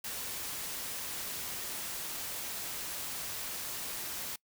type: noise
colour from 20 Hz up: white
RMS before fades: -39 dBFS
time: 0.04-4.36 s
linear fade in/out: 5 ms
effects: noise-tail reverb RT60 0.1 s tail -24 dB re dry